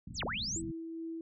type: low-pass noise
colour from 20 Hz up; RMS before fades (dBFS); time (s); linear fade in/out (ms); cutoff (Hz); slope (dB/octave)
white; -44; 0.07-0.72; 5; 230; 48
type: linear two-way sweep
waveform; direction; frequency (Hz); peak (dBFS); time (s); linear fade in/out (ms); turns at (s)
sine; down then up; 8372 to 49 to 8372; -34; 0.14-0.62; 50; 0.24
type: tone with tremolo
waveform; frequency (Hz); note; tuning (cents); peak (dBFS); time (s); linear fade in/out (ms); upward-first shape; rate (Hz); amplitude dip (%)
sine; 328; E4; -9; -37; 0.56-1.21; 2; sine; 2.4; 25
effects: none